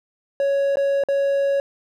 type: tone with dropouts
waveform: triangle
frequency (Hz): 556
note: C#5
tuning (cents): +5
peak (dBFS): -15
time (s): 0.4-1.6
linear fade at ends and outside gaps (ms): 1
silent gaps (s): 0.757-0.77 / 1.037-1.086
effects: none